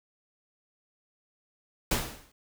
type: noise with exponential decay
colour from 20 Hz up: pink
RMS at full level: -24 dBFS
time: 1.91-2.32 s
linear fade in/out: 5 ms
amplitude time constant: 89 ms
effects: none